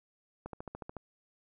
click train, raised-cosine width 1 ms, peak -27 dBFS, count 8, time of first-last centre 0.46-0.967 s, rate 13.8 Hz, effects none

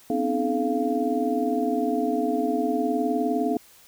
sine tone cluster, 247.7 / 267.3 / 307.1 / 429.7 / 694 Hz, B3 / C4 / D#4 / A4 / F5, +5 / +37 / -23 / -41 / -11 cents, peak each -28 dBFS, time 0.1-3.57 s, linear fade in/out 2 ms, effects white hiss -53 dBFS RMS until 3.87 s

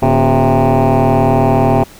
sine tone with frequency modulation, 277.2 Hz, C#4, in tune, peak -5 dBFS, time 0.02-1.84 s, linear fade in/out 10 ms, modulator 129 Hz, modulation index 4.7, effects tanh soft clip ceiling -7 dBFS + pink hiss -39 dBFS RMS until 1.99 s

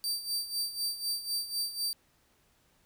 sawtooth tone with tremolo, 4655 Hz, D8, 16 cents flat, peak -26 dBFS, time 0.04-1.93 s, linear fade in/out 0 ms, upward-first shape sine, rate 4 Hz, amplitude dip 75%, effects pink hiss -68 dBFS RMS until 2.85 s

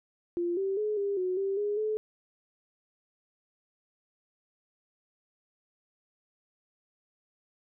sine tone with pitch steps, 346.9 / 388.2 / 424 / 400.9 / 367.3 / 391.1 / 413.1 / 430.5 Hz, F4 / G4 / G#4 / G4 / F#4 / G4 / G#4 / A4, -12 / -17 / +36 / +39 / -13 / -4 / -9 / -38 cents, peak -27 dBFS, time 0.37-1.97 s, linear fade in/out 0 ms, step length 200 ms, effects none

